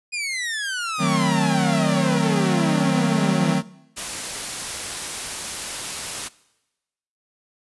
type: exponential sweep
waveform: sawtooth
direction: down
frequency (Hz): 2489 to 157.9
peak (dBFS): -21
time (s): 0.12-3.56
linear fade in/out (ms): 20
type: chord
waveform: square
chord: D# diminished seventh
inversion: none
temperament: equal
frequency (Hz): 155.56 / 185 / 220 / 261.6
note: D#3 / F#3 / A3 / C4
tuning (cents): 0 / 0 / 0 / 0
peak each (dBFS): -24 / -23 / -27 / -26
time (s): 0.98-3.63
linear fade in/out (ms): 50
type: noise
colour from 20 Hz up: white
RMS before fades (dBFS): -29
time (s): 3.96-6.29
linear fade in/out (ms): 20
effects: noise-tail reverb RT60 1.0 s tail -21 dB re dry + resampled to 24000 Hz